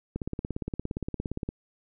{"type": "click train", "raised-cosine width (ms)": 3, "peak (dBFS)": -18, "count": 24, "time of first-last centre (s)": [0.16, 1.489], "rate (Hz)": 17.3, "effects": []}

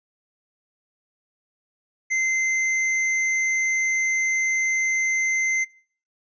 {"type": "tone", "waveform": "square", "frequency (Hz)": 2073, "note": "C7", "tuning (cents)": -17, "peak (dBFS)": -21, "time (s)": [2.1, 5.65], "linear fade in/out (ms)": 20, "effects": ["noise-tail reverb RT60 0.5 s tail -24 dB re dry", "resampled to 16000 Hz"]}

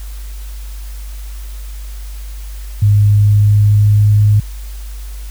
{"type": "tone with pitch glide", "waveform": "sine", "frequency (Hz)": [103, 104.38], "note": ["G#2", "G#2"], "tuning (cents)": [-14, 9], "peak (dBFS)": -6, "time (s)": [2.82, 4.4], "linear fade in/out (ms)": 5, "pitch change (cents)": 23, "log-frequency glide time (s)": [2.99, 4.13], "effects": ["added 50 Hz sine -24 dBFS peak until 5.3 s", "white hiss -40 dBFS RMS until 5.3 s"]}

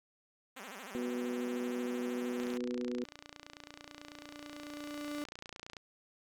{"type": "tone with vibrato", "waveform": "5% pulse", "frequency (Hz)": 226, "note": "A3", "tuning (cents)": 47, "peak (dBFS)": -34, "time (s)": [0.56, 2.58], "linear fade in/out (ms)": 10, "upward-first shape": "sine", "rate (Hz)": 13, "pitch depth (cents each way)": 300}
{"type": "harmonic tone", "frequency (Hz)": 122.8, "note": "B2", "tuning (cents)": -9, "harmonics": [2, 3, 4], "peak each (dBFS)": [-36, -40, -42], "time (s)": [0.95, 3.04], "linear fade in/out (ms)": 0}
{"type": "click train", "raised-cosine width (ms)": 0.2, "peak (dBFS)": -28, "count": 99, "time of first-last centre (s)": [2.4, 5.768], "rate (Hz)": 29.1}
{"type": "tone with exponential growth", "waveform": "35% pulse", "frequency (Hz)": 293.7, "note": "D4", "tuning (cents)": 0, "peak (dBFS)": -35, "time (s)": [2.52, 5.24], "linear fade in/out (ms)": 0, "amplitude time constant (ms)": 590}
{"effects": []}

